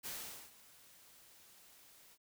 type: noise with ADSR envelope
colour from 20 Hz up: white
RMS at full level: -43 dBFS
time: 0.03-2.18 s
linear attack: 31 ms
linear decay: 440 ms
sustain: -19 dB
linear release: 52 ms
effects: none